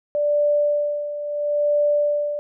sine tone with tremolo, 587.3 Hz, D5, in tune, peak -15 dBFS, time 0.15-2.39 s, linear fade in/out 0 ms, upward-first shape sine, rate 0.74 Hz, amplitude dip 70%, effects none

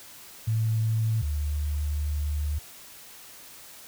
sine tone pair in turn, 111 / 74.08 Hz, A2 / D2, +16 / +16 cents, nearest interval perfect fifth, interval 700 cents, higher first, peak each -22 / -25 dBFS, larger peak first, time 0.47-1.22 / 1.22-2.59 s, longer second, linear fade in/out 10 ms, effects white hiss -47 dBFS RMS until 3.87 s

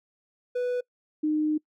triangle / sine tone pair in turn, 493.9 / 305.9 Hz, B4 / D#4, 0 / -29 cents, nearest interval minor sixth, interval 829 cents, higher first, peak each -23 / -22 dBFS, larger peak second, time 0.55-0.81 / 1.23-1.58 s, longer second, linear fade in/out 10 ms, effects noise-tail reverb RT60 0.1 s tail -24 dB re dry

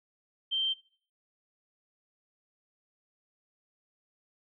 sine tone, 3136 Hz, G7, in tune, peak -27 dBFS, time 0.51-0.74 s, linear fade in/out 20 ms, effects noise-tail reverb RT60 0.5 s tail -20 dB re dry

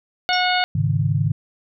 harmonic tone, 728 Hz, F#5, 28 cents flat, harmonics 1 / 2 / 3 / 4 / 5 / 6, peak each -20 / -23 / -25 / -26 / -27 / -28 dBFS, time 0.29-0.64 s, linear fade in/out 0 ms
sine tone with exponential decay, 5490 Hz, F8, 31 cents flat, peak -22 dBFS, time 0.33-0.48 s, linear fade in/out 2 ms, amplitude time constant 31 ms
sine chord, Ab suspended fourth, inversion none, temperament equal with one note detuned, 103.83 / 136.13 / 155.56 Hz, Ab2 / Db3 / Eb3, 0 / -31 / 0 cents, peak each -21 dBFS, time 0.75-1.32 s, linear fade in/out 5 ms
effects none

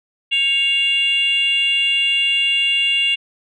sine tone with frequency modulation, 2794 Hz, F7, in tune, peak -13 dBFS, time 0.31-3.16 s, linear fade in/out 20 ms, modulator 592 Hz, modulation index 0.59, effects tanh soft clip ceiling -10 dBFS

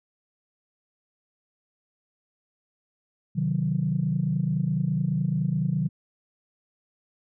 sine chord, C diminished, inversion none, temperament equal, 130.81 / 155.56 / 185 Hz, C3 / Eb3 / Gb3, 0 / 0 / 0 cents, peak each -28 / -25 / -27 dBFS, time 3.35-5.89 s, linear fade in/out 20 ms, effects tanh soft clip ceiling -13 dBFS

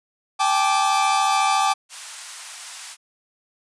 45% pulse chord, G suspended second, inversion none, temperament equal with one note detuned, 784 / 857.9 / 1174.7 Hz, G5 / A5 / D6, 0 / -44 / 0 cents, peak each -21 / -23 / -21 dBFS, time 0.39-1.74 s, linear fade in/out 20 ms
white high-pass noise, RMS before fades -35 dBFS, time 1.89-2.97 s, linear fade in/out 50 ms, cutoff 810 Hz, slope 24 dB/octave
effects resampled to 22050 Hz

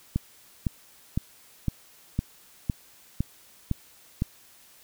click train, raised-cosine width 5 ms, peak -12 dBFS, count 9, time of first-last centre 0.16-4.221 s, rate 1.97 Hz, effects white hiss -55 dBFS RMS until 4.83 s

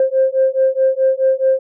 sine beating tone pair, 526 / 530.7 Hz, C5 / C5, +9 / +24 cents, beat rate 4.7 Hz, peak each -14 / -14 dBFS, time 0-1.59 s, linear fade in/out 2 ms, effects tanh soft clip ceiling -5 dBFS

